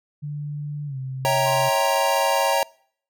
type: tone with pitch glide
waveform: sine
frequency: 147 to 131.72 Hz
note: D3 to C3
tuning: +2 to +12 cents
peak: -27 dBFS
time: 0.22-1.7 s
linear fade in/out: 20 ms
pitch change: -190 cents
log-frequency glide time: 0.86-0.97 s
type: chord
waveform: square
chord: C# diminished seventh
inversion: none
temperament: equal with one note detuned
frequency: 554.4 / 650.2 / 784 / 932.3 Hz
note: C#5 / E5 / G5 / Bb5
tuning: 0 / -24 / 0 / 0 cents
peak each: -24 / -27 / -26 / -23 dBFS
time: 1.25-2.63 s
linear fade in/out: 0 ms
type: tone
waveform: sine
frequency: 1046.5 Hz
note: C6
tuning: in tune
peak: -31 dBFS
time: 1.45-2.54 s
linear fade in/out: 20 ms
effects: noise-tail reverb RT60 0.6 s tail -25 dB re dry